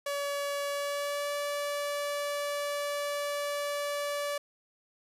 sawtooth tone with pitch glide, 569 to 577.9 Hz, C#5 to D5, +45 to -28 cents, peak -27 dBFS, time 0.06-4.38 s, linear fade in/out 5 ms, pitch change +27 cents, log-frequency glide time 0.69-1.31 s, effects resampled to 32000 Hz + 11-bit

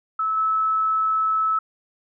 sine tone with level steps, 1302 Hz, E6, 22 cents flat, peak -20 / -18 dBFS, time 0.19-1.59 s, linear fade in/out 5 ms, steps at 0.37 s, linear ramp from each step 2 ms, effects none

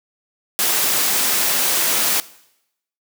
white noise, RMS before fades -18 dBFS, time 0.59-2.2 s, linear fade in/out 0 ms, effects noise-tail reverb RT60 0.8 s tail -19 dB re dry + high-pass 200 Hz 12 dB/octave

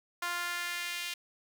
sawtooth tone with high-pass filter sweep, 349.2 Hz, F4, in tune, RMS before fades -36 dBFS, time 0.22-1.14 s, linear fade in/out 5 ms, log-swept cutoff 1200 to 2700 Hz, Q 1.8, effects none

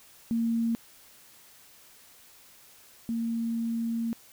sine tone pair in turn, 230 / 230 Hz, A#3 / A#3, -23 / -23 cents, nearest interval unison, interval 0 cents, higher neither, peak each -24 / -27 dBFS, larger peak first, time 0.31-0.75 / 3.09-4.13 s, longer second, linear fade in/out 0 ms, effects white hiss -55 dBFS RMS until 4.32 s

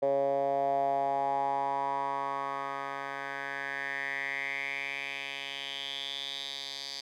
10% pulse tone with band-pass filter sweep, 138.4 Hz, C#3, 2 cents flat, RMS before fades -33 dBFS, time 0.02-7.01 s, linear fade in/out 10 ms, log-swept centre 550 to 4500 Hz, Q 5.3, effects none

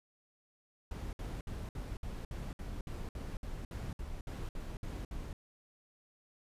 brown noise bursts, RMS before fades -41 dBFS, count 16, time 0.91-5.33 s, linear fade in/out 2 ms, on 220 ms, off 60 ms, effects resampled to 32000 Hz

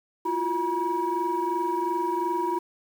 sine tone cluster, 337.8 / 360.6 / 960 Hz, E4 / F#4 / B5, +42 / -45 / -49 cents, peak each -29 / -29 / -25 dBFS, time 0.25-2.59 s, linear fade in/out 10 ms, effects tanh soft clip ceiling -18 dBFS + 8-bit

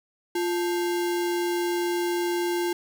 sine tone with sample-and-hold, 349 Hz, F4, 1 cent flat, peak -23 dBFS, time 0.35-2.73 s, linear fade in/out 5 ms, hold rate 1225 Hz, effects none

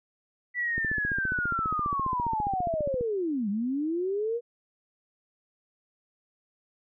sine linear two-way sweep, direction down then up, 1975 to 194.3 to 483.6 Hz, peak -26 dBFS, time 0.54-4.41 s, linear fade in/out 50 ms, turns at 3.49 s
click train, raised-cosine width 3 ms, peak -22 dBFS, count 34, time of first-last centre 0.78-3.01 s, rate 14.8 Hz
effects none

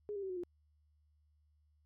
sine tone with pitch steps, 415.3 / 398.4 / 382.2 / 366.6 / 351.7 Hz, G#4 / G4 / G4 / F#4 / F4, 0 / +28 / -44 / -16 / +12 cents, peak -38 dBFS, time 0.09-0.435 s, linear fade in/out 0 ms, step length 69 ms, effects added 75 Hz sine -69 dBFS peak until 1.85 s

